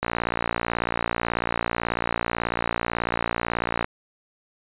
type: click train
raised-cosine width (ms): 0.5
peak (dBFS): -8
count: 223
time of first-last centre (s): 0.03-3.844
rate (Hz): 58.2
effects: resampled to 8000 Hz